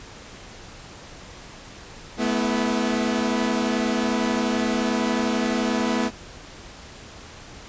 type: chord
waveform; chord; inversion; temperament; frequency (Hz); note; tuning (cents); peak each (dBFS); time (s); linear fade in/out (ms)
sawtooth; A suspended second; none; equal with one note detuned; 215.6 / 246.9 / 329.6; A3 / B3 / E4; -35 / 0 / 0; -21 / -20 / -25; 2.17-6.11; 50
effects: pink hiss -42 dBFS RMS until 7.68 s + resampled to 16000 Hz